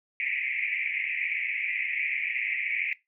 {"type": "band-pass noise", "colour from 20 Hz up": "pink", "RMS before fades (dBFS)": -30, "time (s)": [0.2, 2.93], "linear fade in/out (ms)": 0, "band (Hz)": [2000, 2500], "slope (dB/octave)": 96, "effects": ["noise-tail reverb RT60 0.2 s tail -20 dB re dry"]}